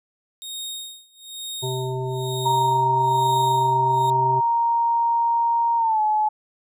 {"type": "tone with tremolo", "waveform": "sawtooth", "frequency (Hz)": 3721, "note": "A#7", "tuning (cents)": -4, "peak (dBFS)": -26, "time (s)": [0.42, 4.1], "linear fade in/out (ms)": 0, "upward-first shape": "sine", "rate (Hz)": 1.1, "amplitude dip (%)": 95}
{"type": "harmonic tone", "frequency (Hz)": 129.2, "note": "C3", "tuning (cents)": -21, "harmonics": [1, 3, 5, 7], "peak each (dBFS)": [-26, -28, -37, -33], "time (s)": [1.62, 4.41], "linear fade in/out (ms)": 20}
{"type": "tone with pitch glide", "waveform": "sine", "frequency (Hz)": [932.3, 854.9], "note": ["A#5", "G#5"], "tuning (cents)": [0, 50], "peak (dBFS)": -17, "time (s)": [2.45, 6.29], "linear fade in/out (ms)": 10, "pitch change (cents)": -150, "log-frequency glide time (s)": [5.77, 6.01]}
{"effects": []}